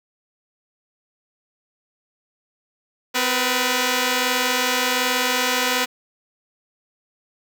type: tone pair together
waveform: 5% pulse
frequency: 254.4 / 487.5 Hz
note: C4 / B4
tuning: -48 / -23 cents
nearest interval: major seventh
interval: 1125 cents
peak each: -10 dBFS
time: 3.14-5.86 s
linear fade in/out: 20 ms
effects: none